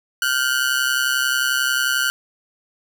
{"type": "ring-modulated tone", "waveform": "sawtooth", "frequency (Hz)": 1480, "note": "F#6", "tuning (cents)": 0, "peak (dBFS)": -11, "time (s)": [0.22, 2.1], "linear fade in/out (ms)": 0, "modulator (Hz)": 65.6, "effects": []}